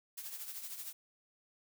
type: noise with tremolo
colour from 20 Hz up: blue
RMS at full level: -42 dBFS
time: 0.17-0.93 s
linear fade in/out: 10 ms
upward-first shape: triangle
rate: 13 Hz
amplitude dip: 65%
effects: none